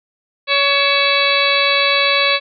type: harmonic tone with a mistuned harmonic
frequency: 562 Hz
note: C#5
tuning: 24 cents sharp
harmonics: 1 / 2 / 3 / 4 / 5 / 6 / 7 / 8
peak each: -20 / -20 / -23 / -19 / -19 / -22 / -19 / -25 dBFS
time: 0.47-2.4 s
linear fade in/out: 50 ms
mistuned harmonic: 5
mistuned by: -110 cents
effects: none